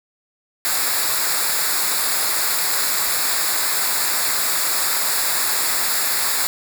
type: noise with comb filter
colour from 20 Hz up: white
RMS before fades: -20 dBFS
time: 0.65-6.47 s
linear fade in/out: 0 ms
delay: 0.33 ms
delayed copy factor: -0.75
effects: none